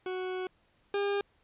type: tone pair in turn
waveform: 40% pulse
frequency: 370 / 403.1 Hz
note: F#4 / G4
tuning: 0 / +48 cents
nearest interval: minor second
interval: 148 cents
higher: second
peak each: -32 / -27 dBFS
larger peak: second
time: 0.06-0.47 / 0.94-1.21 s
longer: first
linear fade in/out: 2 ms
effects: pink hiss -69 dBFS RMS until 1.43 s + resampled to 8000 Hz